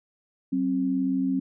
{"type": "tone pair together", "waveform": "sine", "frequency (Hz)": [189.1, 267.4], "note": ["F#3", "C4"], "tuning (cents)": [38, 38], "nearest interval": "tritone", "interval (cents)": 600, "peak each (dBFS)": [-29, -23], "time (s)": [0.52, 1.4], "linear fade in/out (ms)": 10, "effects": []}